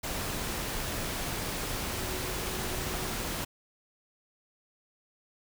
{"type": "tone in noise", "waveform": "sine", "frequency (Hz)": 370, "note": "F#4", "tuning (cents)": 0, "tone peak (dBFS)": -43, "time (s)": [1.92, 3.13], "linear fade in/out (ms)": 10, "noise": "pink", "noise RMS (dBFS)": -34, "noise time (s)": [0.03, 3.45], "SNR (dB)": -12, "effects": []}